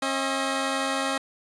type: tone pair together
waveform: 10% pulse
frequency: 269.9 / 633.8 Hz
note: C#4 / D#5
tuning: -46 / +32 cents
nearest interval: octave + minor third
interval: 1478 cents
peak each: -18 / -21 dBFS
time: 0.02-1.18 s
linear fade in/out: 5 ms
effects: resampled to 22050 Hz